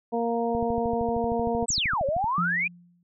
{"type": "harmonic tone", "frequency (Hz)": 233.1, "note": "A#3", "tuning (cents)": 0, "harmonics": [1, 2, 3, 4], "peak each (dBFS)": [-29, -27, -29, -34], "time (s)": [0.12, 1.66], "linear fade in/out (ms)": 20}
{"type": "click train", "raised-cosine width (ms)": 5, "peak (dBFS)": -23, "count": 23, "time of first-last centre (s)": [0.55, 2.242], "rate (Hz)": 13}
{"type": "exponential two-way sweep", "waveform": "sine", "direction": "down then up", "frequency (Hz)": [8500, 523.3, 2517], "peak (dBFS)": -23, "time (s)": [1.68, 2.68], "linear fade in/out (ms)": 10, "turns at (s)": 2.05}
{"type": "tone with exponential decay", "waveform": "sine", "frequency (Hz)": 174.61, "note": "F3", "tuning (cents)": 0, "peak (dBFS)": -24, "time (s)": [2.38, 3.03], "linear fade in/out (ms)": 2, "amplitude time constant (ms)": 140}
{"effects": []}